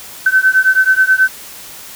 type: beating tone pair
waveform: sine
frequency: 1524 / 1533.3 Hz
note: G6 / G6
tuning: -49 / -39 cents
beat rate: 9.3 Hz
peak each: -11 dBFS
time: 0.26-1.28 s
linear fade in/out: 5 ms
effects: white hiss -33 dBFS RMS until 1.95 s